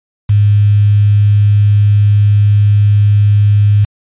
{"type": "tone with quantisation", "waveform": "sine", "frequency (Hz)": 103.2, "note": "G#2", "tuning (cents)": -10, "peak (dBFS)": -5, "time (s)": [0.29, 3.85], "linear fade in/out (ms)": 10, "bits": 5, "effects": ["resampled to 8000 Hz"]}